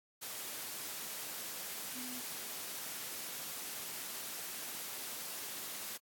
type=tone in noise; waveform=sine; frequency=250.7 Hz; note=B3; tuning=26 cents sharp; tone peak=-46 dBFS; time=1.94-2.21 s; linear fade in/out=20 ms; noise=white; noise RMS=-43 dBFS; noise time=0.21-5.98 s; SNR=-6 dB; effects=high-pass 150 Hz 12 dB/octave + AAC 64 kbps